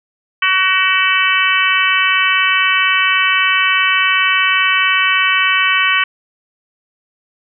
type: harmonic tone with a mistuned harmonic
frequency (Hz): 376.5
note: F#4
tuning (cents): +30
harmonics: 3 / 4 / 5 / 6 / 7 / 8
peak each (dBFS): -18 / -18 / -18 / -18 / -18 / -18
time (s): 0.42-6.04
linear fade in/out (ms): 5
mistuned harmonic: 6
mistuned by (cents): +19
effects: none